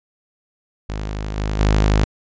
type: tone with level steps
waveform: sawtooth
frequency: 52 Hz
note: G#1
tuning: 3 cents sharp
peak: -20 / -16 / -9 dBFS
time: 0.89-2.04 s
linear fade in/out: 0 ms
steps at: 1.37 / 1.59 s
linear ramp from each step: 10 ms
effects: resampled to 16000 Hz